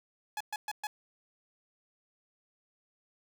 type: tone bursts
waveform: sawtooth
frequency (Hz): 845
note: G#5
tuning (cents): +30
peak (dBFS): -30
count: 4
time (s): 0.37-0.87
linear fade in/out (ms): 2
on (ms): 35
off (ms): 120
effects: none